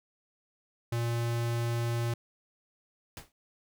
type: tone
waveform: square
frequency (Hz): 117.6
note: A#2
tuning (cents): +16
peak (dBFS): -29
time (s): 0.92-2.14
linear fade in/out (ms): 5
type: noise with exponential decay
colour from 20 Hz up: pink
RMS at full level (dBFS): -39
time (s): 3.17-3.32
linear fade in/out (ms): 1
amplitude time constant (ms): 32
effects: none